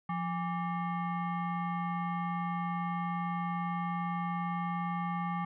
sine tone with frequency modulation, 174.61 Hz, F3, in tune, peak -31 dBFS, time 0.09-5.45 s, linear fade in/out 5 ms, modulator 992 Hz, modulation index 1.1, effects none

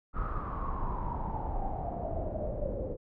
brown noise with low-pass filter sweep, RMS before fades -34 dBFS, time 0.13-2.97 s, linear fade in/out 50 ms, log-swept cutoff 1300 to 510 Hz, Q 9.9, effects none

